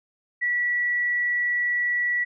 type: tone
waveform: sine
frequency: 1945 Hz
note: B6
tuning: 27 cents flat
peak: -21 dBFS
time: 0.41-2.25 s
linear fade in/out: 20 ms
effects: none

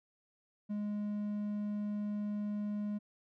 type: tone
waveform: triangle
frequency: 207.7 Hz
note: G#3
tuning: in tune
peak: -32 dBFS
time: 0.69-2.99 s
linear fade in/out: 20 ms
effects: none

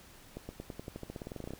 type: accelerating click train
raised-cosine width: 2 ms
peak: -27 dBFS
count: 19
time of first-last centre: 0.37-1.536 s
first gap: 120 ms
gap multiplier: 0.92
effects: pink hiss -56 dBFS RMS until 1.59 s

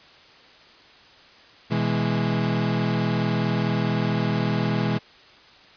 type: chord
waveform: 35% pulse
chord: E major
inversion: second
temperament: equal with one note detuned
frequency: 123.47 / 163.01 / 207.7 Hz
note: B2 / E3 / G#3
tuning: 0 / -19 / 0 cents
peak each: -24 dBFS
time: 1.7-4.99 s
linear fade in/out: 20 ms
effects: white hiss -50 dBFS RMS until 5.76 s + resampled to 11025 Hz

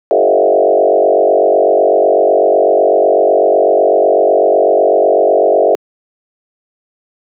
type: tone with frequency modulation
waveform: sine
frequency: 535 Hz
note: C5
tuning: 38 cents sharp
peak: -6 dBFS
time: 0.11-5.75 s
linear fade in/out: 0 ms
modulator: 48 Hz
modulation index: 3.4
effects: high-pass 300 Hz 12 dB/octave

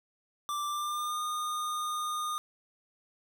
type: tone with pitch glide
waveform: square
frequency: 1176 to 1223.1 Hz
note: D6 to D#6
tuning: +2 to -30 cents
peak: -32 dBFS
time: 0.49-2.38 s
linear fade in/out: 0 ms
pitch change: +68 cents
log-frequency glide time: 0.67-1.22 s
effects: none

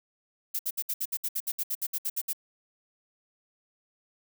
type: noise bursts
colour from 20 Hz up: violet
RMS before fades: -30 dBFS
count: 16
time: 0.54-2.332 s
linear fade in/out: 10 ms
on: 52 ms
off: 64 ms
effects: none

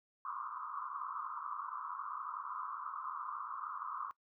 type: band-pass noise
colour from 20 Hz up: white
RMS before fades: -43 dBFS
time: 0.25-4.11 s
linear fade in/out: 0 ms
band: 1000 to 1300 Hz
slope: 96 dB/octave
effects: noise-tail reverb RT60 0.1 s tail -20 dB re dry

